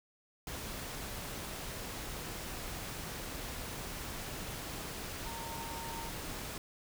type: tone in noise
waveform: sine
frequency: 917 Hz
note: A#5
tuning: 29 cents flat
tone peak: -44 dBFS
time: 5.26-6.09 s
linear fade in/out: 2 ms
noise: pink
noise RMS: -42 dBFS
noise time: 0.47-6.58 s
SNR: -5 dB
effects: none